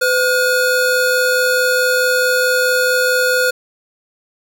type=tone pair together; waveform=square; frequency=506.2 / 1434 Hz; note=B4 / F6; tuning=+43 / +45 cents; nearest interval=octave + tritone; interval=1802 cents; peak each=-16 dBFS; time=0.01-3.51 s; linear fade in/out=10 ms; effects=none

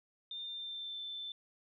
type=tone with pitch glide; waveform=sine; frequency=3607 to 3537 Hz; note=A7 to A7; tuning=+42 to +8 cents; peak=-40 dBFS; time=0.31-1.32 s; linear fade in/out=2 ms; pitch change=-34 cents; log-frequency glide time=0.46-1.01 s; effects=none

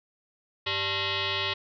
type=tone with frequency modulation; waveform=sine; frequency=392 Hz; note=G4; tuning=in tune; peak=-26 dBFS; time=0.66-1.54 s; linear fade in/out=10 ms; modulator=490 Hz; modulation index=7.7; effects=none

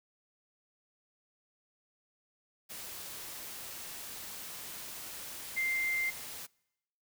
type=tone in noise; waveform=sine; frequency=2093 Hz; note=C7; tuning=in tune; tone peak=-29 dBFS; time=5.56-6.11 s; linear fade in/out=20 ms; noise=white; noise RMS=-44 dBFS; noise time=2.69-6.47 s; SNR=+12 dB; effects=noise-tail reverb RT60 0.9 s tail -26 dB re dry

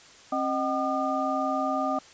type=tone cluster; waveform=sine; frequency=267.8 / 620 / 760 / 1211 Hz; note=C4 / D#5 / F#5 / D#6; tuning=+40 / -6 / +46 / -47 cents; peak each=-30 dBFS; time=0.32-1.99 s; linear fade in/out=5 ms; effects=white hiss -51 dBFS RMS until 2.13 s + resampled to 16000 Hz

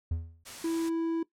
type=tone with exponential decay; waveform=triangle; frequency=82.41 Hz; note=E2; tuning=in tune; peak=-24 dBFS; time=0.11-0.44 s; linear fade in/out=5 ms; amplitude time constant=70 ms
type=noise; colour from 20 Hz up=white; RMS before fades=-43 dBFS; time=0.45-0.9 s; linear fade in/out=20 ms
type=tone; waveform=triangle; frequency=329.6 Hz; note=E4; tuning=in tune; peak=-25 dBFS; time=0.64-1.23 s; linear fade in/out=5 ms
effects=noise-tail reverb RT60 0.1 s tail -18 dB re dry + low-pass 10000 Hz 12 dB/octave

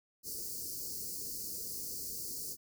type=band-stop noise; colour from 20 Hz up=white; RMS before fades=-41 dBFS; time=0.23-2.57 s; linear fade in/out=50 ms; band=510 to 4400 Hz; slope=96 dB/octave; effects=none

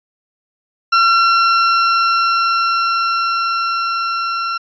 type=tone with level ramp; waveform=40% pulse; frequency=1361 Hz; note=F6; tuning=45 cents flat; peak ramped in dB=-8 to -17 dBFS; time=0.92-4.58 s; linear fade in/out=10 ms; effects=resampled to 16000 Hz

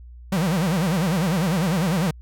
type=tone with vibrato; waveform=45% pulse; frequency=174.3 Hz; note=F3; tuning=3 cents flat; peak=-19 dBFS; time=0.32-2.11 s; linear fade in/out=5 ms; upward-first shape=sine; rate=10 Hz; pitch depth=230 cents each way; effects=added 60 Hz sine -39 dBFS peak until 2.21 s

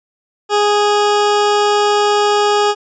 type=tone; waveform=20% pulse; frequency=414.2 Hz; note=G#4; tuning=5 cents flat; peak=-6 dBFS; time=0.49-2.75 s; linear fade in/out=50 ms; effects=resampled to 16000 Hz

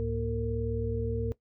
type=tone cluster; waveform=sine; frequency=68 / 106.9 / 234.9 / 457.3 Hz; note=C#2 / A2 / A#3 / A#4; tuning=-33 / -49 / +13 / -33 cents; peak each=-35 / -33 / -38 / -31 dBFS; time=0-1.32 s; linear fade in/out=0 ms; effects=noise-tail reverb RT60 0.1 s tail -17 dB re dry

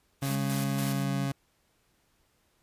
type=noise with tremolo; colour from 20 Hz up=white; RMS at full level=-38 dBFS; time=0.21-1.07 s; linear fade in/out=50 ms; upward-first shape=square; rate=3.5 Hz; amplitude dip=60%
type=tone; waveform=30% pulse; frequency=137.5 Hz; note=C#3; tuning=14 cents flat; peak=-26 dBFS; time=0.22-1.32 s; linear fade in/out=5 ms
type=tone with pitch glide; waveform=sine; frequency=202.5 to 192.24 Hz; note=G#3 to G3; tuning=-43 to -34 cents; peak=-32 dBFS; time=0.27-1.29 s; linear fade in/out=50 ms; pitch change=-91 cents; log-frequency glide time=0.91-1 s
effects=pink hiss -70 dBFS RMS until 2.62 s + resampled to 32000 Hz

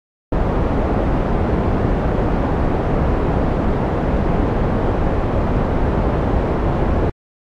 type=low-pass noise; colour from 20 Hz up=pink; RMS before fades=-17 dBFS; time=0.32-7.1 s; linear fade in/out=5 ms; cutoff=800 Hz; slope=12 dB/octave; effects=AAC 64 kbps

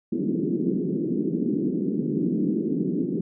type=band-pass noise; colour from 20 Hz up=white; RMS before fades=-25 dBFS; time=0.12-3.21 s; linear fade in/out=5 ms; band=160 to 370 Hz; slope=48 dB/octave; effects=none

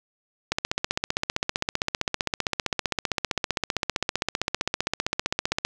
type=click train; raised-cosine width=0.2 ms; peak=-6 dBFS; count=80; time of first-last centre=0.52-5.65 s; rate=15.4 Hz; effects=none

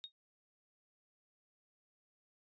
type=tone with exponential decay; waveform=sine; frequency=3729 Hz; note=A#7; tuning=in tune; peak=-39 dBFS; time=0.04-0.12 s; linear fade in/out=0 ms; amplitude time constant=16 ms; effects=resampled to 16000 Hz

